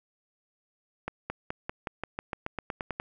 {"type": "accelerating click train", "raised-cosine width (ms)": 0.5, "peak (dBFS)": -17, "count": 14, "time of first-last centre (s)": [1.08, 2.999], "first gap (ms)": 220, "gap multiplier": 0.93, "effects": []}